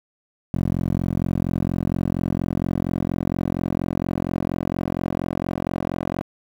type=tone with band-pass filter sweep; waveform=10% pulse; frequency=44.27 Hz; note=F1; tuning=24 cents sharp; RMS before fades=-24 dBFS; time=0.54-6.22 s; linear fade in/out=0 ms; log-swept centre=160 to 480 Hz; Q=0.81; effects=8-bit